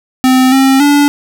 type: tone with pitch steps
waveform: square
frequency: 258.1 / 267.5 / 288.2 Hz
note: C4 / C4 / D4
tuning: -23 / +38 / -33 cents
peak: -6 dBFS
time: 0.24-1.08 s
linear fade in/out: 0 ms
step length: 280 ms
effects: none